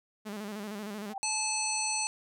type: tone with vibrato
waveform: sawtooth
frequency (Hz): 207.7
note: G#3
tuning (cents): 0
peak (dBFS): -33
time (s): 0.25-1.14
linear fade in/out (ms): 20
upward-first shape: square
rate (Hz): 13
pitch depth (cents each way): 62
type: tone with exponential growth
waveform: sine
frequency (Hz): 784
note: G5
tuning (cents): 0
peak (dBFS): -31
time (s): 1.03-1.18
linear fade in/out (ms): 2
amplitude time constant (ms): 31
type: harmonic tone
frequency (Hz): 867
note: A5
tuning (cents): -26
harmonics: 1 / 3 / 5 / 7 / 9 / 10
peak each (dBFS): -36 / -36 / -36 / -36 / -36 / -36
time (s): 1.23-2.07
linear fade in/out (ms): 0
effects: none